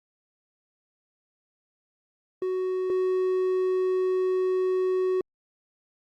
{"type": "tone pair in turn", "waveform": "triangle", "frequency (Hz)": [371.4, 371.4], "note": ["F#4", "F#4"], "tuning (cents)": [7, 7], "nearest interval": "unison", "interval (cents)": 0, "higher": "neither", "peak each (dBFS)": [-23, -20], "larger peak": "second", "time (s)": [[2.42, 2.9], [2.9, 5.21]], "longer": "second", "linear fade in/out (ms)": 2, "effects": ["Opus 48 kbps"]}